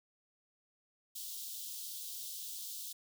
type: high-pass noise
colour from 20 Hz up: white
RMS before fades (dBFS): -44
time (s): 1.15-2.93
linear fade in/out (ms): 10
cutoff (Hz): 3200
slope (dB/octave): 48
effects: none